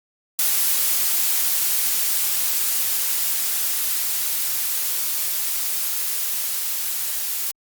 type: noise with level ramp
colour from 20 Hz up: blue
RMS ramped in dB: -19 to -25 dBFS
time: 0.39-7.51 s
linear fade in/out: 0 ms
effects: Opus 48 kbps